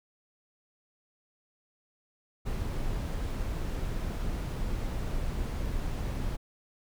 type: noise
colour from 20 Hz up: brown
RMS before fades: -32 dBFS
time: 2.45-6.37 s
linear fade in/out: 20 ms
effects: none